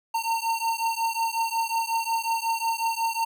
square beating tone pair, 908 / 913.5 Hz, A#5 / A#5, -46 / -35 cents, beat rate 5.5 Hz, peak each -28 dBFS, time 0.14-3.25 s, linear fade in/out 10 ms, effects none

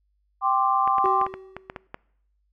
sine chord, G suspended fourth, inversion none, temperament equal, 784 / 1046.5 / 1174.7 Hz, G5 / C6 / D6, 0 / 0 / 0 cents, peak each -23 dBFS, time 0.41-1.28 s, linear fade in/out 50 ms
clicks, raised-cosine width 0.5 ms, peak -18 dBFS, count 10, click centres 0.876 / 0.983 / 1.058 / 1.214 / 1.265 / 1.34 / 1.566 / 1.699 / 1.762 / 1.944 s
triangle tone with exponential decay, 379.7 Hz, F#4, 45 cents sharp, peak -21 dBFS, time 1.04-1.87 s, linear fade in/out 2 ms, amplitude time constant 180 ms
effects noise-tail reverb RT60 0.7 s tail -24 dB re dry + added 50 Hz sine -66 dBFS peak until 2.52 s

